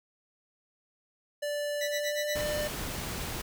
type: tone with pitch glide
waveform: square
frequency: 585 to 598 Hz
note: D5 to D5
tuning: -7 to +31 cents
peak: -31 dBFS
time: 1.42-2.68 s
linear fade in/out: 10 ms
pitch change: +38 cents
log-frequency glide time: 1.82-2.48 s
type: tone with tremolo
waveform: 20% pulse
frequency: 1967 Hz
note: B6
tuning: 7 cents flat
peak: -26 dBFS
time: 1.81-2.41 s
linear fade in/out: 2 ms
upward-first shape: sine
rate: 8.4 Hz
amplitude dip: 100%
type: noise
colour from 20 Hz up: pink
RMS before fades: -36 dBFS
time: 2.35-3.42 s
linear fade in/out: 10 ms
effects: none